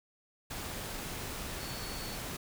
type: tone in noise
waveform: sine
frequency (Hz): 4435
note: C#8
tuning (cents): 0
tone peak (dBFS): -47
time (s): 1.6-2.16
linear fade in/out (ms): 10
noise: pink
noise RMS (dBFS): -40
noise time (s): 0.5-2.37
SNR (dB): -10
effects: none